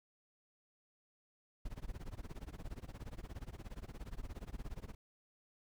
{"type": "noise with tremolo", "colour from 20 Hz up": "brown", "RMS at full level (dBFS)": -43, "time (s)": [1.65, 4.95], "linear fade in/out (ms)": 5, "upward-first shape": "sine", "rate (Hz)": 17, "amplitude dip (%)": 95, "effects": []}